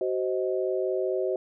sine chord, C diminished, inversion second, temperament just, 376.7 / 523.3 / 627.9 Hz, Gb4 / C5 / Eb5, +31 / 0 / +16 cents, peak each -27 / -30 / -31 dBFS, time 0.01-1.36 s, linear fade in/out 2 ms, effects none

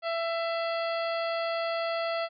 harmonic tone with a mistuned harmonic, 667 Hz, E5, 20 cents sharp, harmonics 1 / 2 / 3 / 4 / 5 / 6 / 7, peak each -29 / -35 / -39 / -41 / -43 / -45 / -46 dBFS, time 0.02-2.29 s, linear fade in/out 50 ms, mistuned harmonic 6, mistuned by +94 cents, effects none

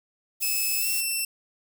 violet noise, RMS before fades -30 dBFS, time 0.4-1.02 s, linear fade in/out 20 ms
5% pulse tone with pitch glide, 2597 to 2687 Hz, E7 to E7, -26 to +33 cents, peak -17 dBFS, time 0.42-1.25 s, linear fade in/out 5 ms, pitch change +59 cents, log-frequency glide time 0.79-0.87 s
effects none

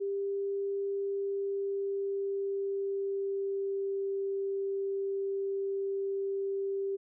sine tone with pitch glide, 397 to 392.7 Hz, G4 to G4, +22 to +3 cents, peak -30 dBFS, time 0-6.97 s, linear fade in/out 20 ms, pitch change -19 cents, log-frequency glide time 0.84-4.1 s, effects none

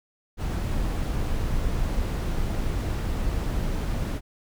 brown noise, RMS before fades -26 dBFS, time 0.37-4.21 s, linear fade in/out 50 ms, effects none

